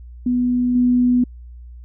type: tone with level steps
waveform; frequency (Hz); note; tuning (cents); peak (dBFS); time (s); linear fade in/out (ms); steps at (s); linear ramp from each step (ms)
sine; 246.9; B3; 0; -15 / -12; 0.26-1.24; 5; 0.75; 5
effects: added 60 Hz sine -35 dBFS peak until 1.84 s